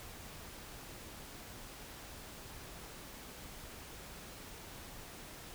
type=silence; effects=pink hiss -50 dBFS RMS until 5.54 s